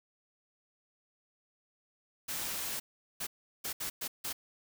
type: noise bursts at uneven times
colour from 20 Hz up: white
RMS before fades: -37 dBFS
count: 6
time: 2.28-2.8 / 3.2-3.27 / 3.64-3.73 / 3.8-3.9 / 4.01-4.08 / 4.24-4.33 s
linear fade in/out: 10 ms
effects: none